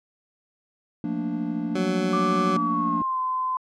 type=chord; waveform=triangle; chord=Bb major seventh; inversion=second; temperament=equal; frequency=174.61 / 220 / 233.1 / 293.7 Hz; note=F3 / A3 / Bb3 / D4; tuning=0 / 0 / 0 / 0 cents; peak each=-30 / -32 / -28 / -27 dBFS; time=1.04-3.02 s; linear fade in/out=2 ms
type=tone; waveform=20% pulse; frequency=186.9 Hz; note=F#3; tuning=18 cents sharp; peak=-19 dBFS; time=1.75-2.57 s; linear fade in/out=5 ms
type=tone with pitch glide; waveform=sine; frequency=1174.7 to 1028.6 Hz; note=D6 to C6; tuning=0 to -30 cents; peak=-23 dBFS; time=2.13-3.57 s; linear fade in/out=2 ms; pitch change=-230 cents; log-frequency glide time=2.47-3.19 s
effects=low-pass 6000 Hz 12 dB/octave